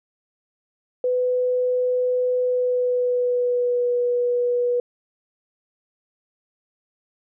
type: tone with pitch glide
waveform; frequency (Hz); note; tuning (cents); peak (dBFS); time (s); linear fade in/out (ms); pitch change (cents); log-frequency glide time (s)
sine; 500 to 487.2; B4 to B4; +21 to -24; -18; 1.04-4.8; 2; -45; 2.42-3.91
effects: none